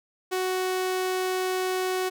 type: tone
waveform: sawtooth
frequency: 371.2 Hz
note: F#4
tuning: 6 cents sharp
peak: -21 dBFS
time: 0.31-2.1 s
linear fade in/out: 20 ms
effects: none